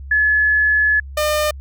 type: tone pair in turn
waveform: sine / sawtooth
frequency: 1710 / 604.6 Hz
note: A6 / D#5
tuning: -50 / -50 cents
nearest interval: octave + tritone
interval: 1800 cents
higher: first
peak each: -12 dBFS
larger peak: neither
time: 0.11-1 / 1.17-1.51 s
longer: first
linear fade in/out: 5 ms
effects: added 68 Hz sine -30 dBFS peak until 1.6 s